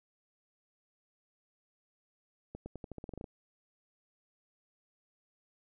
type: accelerating click train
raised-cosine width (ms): 2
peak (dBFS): -29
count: 12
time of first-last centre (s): 2.55-3.242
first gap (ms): 110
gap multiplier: 0.88
effects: none